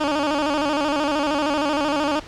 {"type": "tone with vibrato", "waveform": "15% pulse", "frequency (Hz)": 293.7, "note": "D4", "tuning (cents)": 0, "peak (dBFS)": -13, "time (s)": [0, 2.2], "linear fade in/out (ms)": 10, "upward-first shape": "square", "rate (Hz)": 13, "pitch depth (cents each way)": 75, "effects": ["pink hiss -40 dBFS RMS until 2.27 s", "low-pass 5000 Hz 12 dB/octave"]}